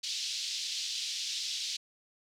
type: band-pass noise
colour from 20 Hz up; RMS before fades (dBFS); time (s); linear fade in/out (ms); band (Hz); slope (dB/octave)
white; -36; 0.03-1.77; 10; 3200 to 5400; 24
effects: none